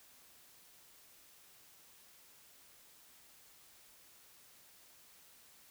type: silence
effects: white hiss -62 dBFS RMS until 5.7 s